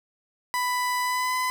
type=tone with pitch glide; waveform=30% pulse; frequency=993 to 1010.9 Hz; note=B5 to B5; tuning=+9 to +40 cents; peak=-21 dBFS; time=0.54-1.5 s; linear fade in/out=0 ms; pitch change=+31 cents; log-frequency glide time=1.01-1.35 s; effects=none